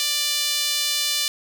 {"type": "tone with high-pass filter", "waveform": "sawtooth", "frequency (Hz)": 590, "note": "D5", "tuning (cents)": 8, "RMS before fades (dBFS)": -23, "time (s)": [0, 1.28], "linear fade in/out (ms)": 0, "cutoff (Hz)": 3700, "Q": 1.7, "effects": []}